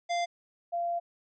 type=tone pair in turn; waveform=square / sine; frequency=694 / 689.2 Hz; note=F5 / F5; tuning=-11 / -23 cents; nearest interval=unison; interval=12 cents; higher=first; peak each=-28 dBFS; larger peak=neither; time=0.09-0.26 / 0.72-1 s; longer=second; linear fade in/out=20 ms; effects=resampled to 16000 Hz